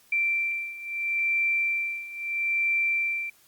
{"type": "beating tone pair", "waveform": "sine", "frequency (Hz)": [2349, 2349.76], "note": ["D7", "D7"], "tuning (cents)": [0, 0], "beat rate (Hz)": 0.76, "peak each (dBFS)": [-29, -26], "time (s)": [0.12, 3.3], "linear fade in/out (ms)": 5, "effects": ["white hiss -59 dBFS RMS until 3.47 s", "Opus 48 kbps"]}